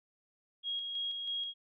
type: tone with tremolo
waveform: sine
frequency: 3283 Hz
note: G#7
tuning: 21 cents flat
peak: -33 dBFS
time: 0.63-1.54 s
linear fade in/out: 50 ms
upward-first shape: square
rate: 3.1 Hz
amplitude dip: 35%
effects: none